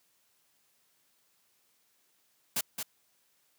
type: noise with echo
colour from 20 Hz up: white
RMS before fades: -30 dBFS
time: 2.56-2.61 s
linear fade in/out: 5 ms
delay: 220 ms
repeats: 1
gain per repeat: -6 dB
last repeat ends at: 2.83 s
effects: white hiss -71 dBFS RMS until 3.58 s + high-pass 100 Hz 12 dB/octave